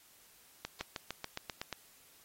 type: accelerating click train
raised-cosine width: 0.2 ms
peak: -20 dBFS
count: 9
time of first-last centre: 0.65-1.727 s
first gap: 160 ms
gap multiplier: 0.95
effects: white hiss -62 dBFS RMS until 2.24 s + AAC 48 kbps